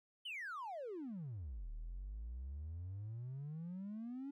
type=exponential two-way sweep; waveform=triangle; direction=down then up; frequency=3136 to 36.71 to 285.4 Hz; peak=-40 dBFS; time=0.25-4.31 s; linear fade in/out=10 ms; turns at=1.7 s; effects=tanh soft clip ceiling -39 dBFS